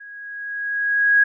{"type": "tone with level ramp", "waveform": "sine", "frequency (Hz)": 1652, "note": "G#6", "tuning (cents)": -10, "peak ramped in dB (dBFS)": [-37, -10], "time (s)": [0, 1.24], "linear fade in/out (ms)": 10, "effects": []}